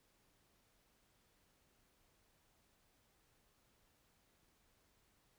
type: silence
effects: pink hiss -75 dBFS RMS until 5.38 s